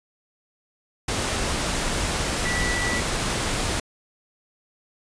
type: tone in noise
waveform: sine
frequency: 1959 Hz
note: B6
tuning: 15 cents flat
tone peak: -26 dBFS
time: 2.45-3 s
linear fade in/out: 5 ms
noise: pink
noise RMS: -25 dBFS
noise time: 1.08-3.8 s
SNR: -4 dB
effects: resampled to 22050 Hz